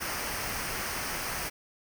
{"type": "noise with comb filter", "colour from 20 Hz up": "pink", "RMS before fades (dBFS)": -34, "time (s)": [0, 1.5], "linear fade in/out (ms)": 20, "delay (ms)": 0.27, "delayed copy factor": -0.55, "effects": []}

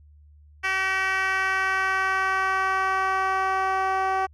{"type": "tone with band-pass filter sweep", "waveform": "10% pulse", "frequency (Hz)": 381.6, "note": "G4", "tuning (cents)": -47, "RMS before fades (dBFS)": -24, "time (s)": [0.63, 4.27], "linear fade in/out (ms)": 20, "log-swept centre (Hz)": [2100, 780], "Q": 1.6, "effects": ["added 74 Hz sine -49 dBFS peak until 4.33 s"]}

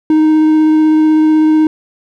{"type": "tone with vibrato", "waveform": "triangle", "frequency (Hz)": 311.1, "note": "D#4", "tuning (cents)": 0, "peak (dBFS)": -4, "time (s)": [0.1, 1.67], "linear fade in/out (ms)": 2, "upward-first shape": "sine", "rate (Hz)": 16, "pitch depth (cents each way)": 8, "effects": []}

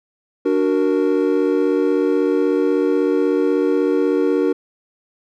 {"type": "chord", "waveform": "triangle", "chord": "D augmented", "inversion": "none", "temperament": "equal", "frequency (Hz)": [293.7, 370, 466.2], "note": ["D4", "F#4", "A#4"], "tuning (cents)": [0, 0, 0], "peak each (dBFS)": -17, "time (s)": [0.45, 4.53], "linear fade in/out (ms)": 10, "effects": []}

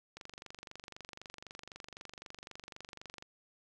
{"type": "click train", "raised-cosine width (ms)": 0.2, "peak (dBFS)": -29, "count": 74, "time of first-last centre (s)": [0.17, 3.224], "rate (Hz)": 23.9, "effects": []}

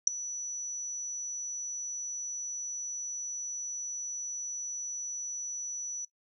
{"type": "tone with ADSR envelope", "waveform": "sine", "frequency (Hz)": 5920, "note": "F#8", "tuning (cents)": 0, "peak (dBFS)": -14, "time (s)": [0.07, 6.05], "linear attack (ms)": 5, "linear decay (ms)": 5, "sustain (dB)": -20, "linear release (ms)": 4, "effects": ["noise-tail reverb RT60 0.1 s tail -18 dB re dry"]}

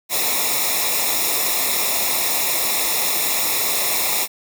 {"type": "noise with comb filter", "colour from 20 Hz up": "white", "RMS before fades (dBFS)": -20, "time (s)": [0.09, 4.28], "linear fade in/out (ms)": 50, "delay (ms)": 0.65, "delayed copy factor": -0.85, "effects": []}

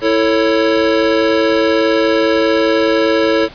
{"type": "chord", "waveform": "square", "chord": "A major", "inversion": "second", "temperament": "equal with one note detuned", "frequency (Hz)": [329.6, 444.6, 554.4], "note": ["E4", "A4", "C#5"], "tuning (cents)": [0, 18, 0], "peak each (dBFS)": -16, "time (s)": [0.01, 3.49], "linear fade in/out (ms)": 50, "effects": ["pink hiss -36 dBFS RMS until 3.54 s", "resampled to 11025 Hz"]}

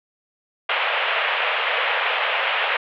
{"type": "band-pass noise", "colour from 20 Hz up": "white", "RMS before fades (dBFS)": -22, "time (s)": [0.69, 2.77], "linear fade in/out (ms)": 5, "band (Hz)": [480, 3100], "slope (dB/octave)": 48, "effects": []}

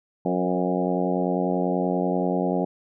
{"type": "harmonic tone with a mistuned harmonic", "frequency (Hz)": 90.3, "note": "F#2", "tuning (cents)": -42, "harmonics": [2, 3, 4, 5, 6, 7, 8, 9], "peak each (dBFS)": [-26, -28, -29, -30, -31, -31, -32, -33], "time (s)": [0.25, 2.65], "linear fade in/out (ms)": 5, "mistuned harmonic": 5, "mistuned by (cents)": 30, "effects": []}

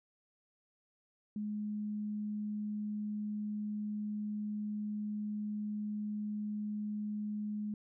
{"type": "tone", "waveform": "sine", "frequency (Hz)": 210, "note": "G#3", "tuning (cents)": 19, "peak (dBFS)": -35, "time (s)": [1.36, 7.74], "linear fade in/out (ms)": 2, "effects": []}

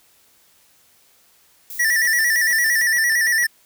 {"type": "noise", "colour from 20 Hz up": "violet", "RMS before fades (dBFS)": -33, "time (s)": [1.7, 2.83], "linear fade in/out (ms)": 2}
{"type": "tone with vibrato", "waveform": "square", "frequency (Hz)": 1854, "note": "A#6", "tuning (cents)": -10, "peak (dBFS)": -16, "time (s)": [1.79, 3.47], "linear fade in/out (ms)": 10, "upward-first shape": "square", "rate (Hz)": 8.8, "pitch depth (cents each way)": 67}
{"type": "click train", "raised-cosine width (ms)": 0.3, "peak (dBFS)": -22, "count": 11, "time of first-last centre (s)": [1.9, 3.427], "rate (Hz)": 6.55}
{"effects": ["white hiss -56 dBFS RMS until 3.65 s"]}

